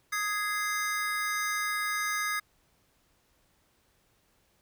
square chord, Ab major, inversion second, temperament just, 1245.9 / 1661.2 / 2077 Hz, Eb6 / Ab6 / C7, +2 / 0 / -13 cents, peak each -34 dBFS, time 0.12-2.4 s, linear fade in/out 10 ms, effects pink hiss -69 dBFS RMS until 4.61 s

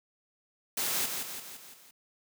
white noise with echo, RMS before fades -31 dBFS, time 0.77-1.06 s, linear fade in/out 5 ms, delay 170 ms, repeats 5, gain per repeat -5 dB, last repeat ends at 1.91 s, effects high-pass 150 Hz 12 dB/octave

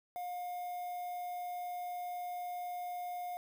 triangle tone with quantisation, 714 Hz, F5, 38 cents sharp, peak -36 dBFS, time 0.16-3.37 s, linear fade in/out 0 ms, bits 9, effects none

